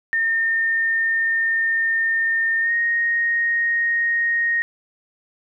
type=tone with pitch glide; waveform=sine; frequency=1819 to 1864.7 Hz; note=A#6 to A#6; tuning=-43 to 0 cents; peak=-17 dBFS; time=0.13-4.62 s; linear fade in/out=0 ms; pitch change=+43 cents; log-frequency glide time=2.61-2.72 s; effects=none